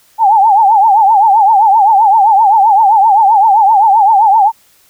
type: tone with vibrato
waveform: sine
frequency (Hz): 838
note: G#5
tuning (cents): +15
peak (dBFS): -4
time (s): 0.18-4.52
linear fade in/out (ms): 50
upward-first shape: triangle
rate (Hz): 7.7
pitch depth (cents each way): 180
effects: white hiss -49 dBFS RMS until 4.89 s